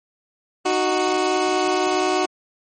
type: tone pair together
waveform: 20% pulse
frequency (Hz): 308.7 / 370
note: D#4 / F#4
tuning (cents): -14 / 0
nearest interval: minor third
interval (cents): 314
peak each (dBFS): -19 / -14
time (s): 0.65-2.26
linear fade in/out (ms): 10
effects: MP3 32 kbps